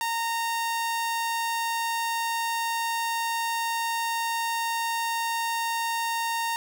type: tone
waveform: sawtooth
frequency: 922 Hz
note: A#5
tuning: 19 cents flat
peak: -22 dBFS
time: 0.01-6.56 s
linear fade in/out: 0 ms
effects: none